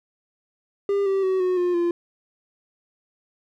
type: tone with pitch steps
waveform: triangle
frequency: 400 / 388.4 / 377.1 / 366.2 / 355.5 / 345.2 Hz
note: G4 / G4 / F#4 / F#4 / F4 / F4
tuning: +35 / -16 / +33 / -18 / +31 / -20 cents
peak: -17 dBFS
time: 0.89-1.91 s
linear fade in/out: 2 ms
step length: 170 ms
effects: none